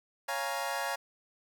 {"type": "chord", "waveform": "25% pulse", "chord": "Bb minor seventh", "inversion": "first", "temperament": "equal with one note detuned", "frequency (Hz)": [554.4, 698.5, 830.6, 937.2], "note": ["Db5", "F5", "Ab5", "Bb5"], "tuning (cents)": [0, 0, 0, 9], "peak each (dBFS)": -34, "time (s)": [0.28, 0.96], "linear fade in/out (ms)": 10, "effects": []}